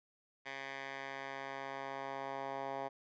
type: tone with band-pass filter sweep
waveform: 10% pulse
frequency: 136.2 Hz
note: C#3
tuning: 30 cents flat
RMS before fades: -43 dBFS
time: 0.45-2.89 s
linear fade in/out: 20 ms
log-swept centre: 2000 to 840 Hz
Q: 1.5
effects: resampled to 16000 Hz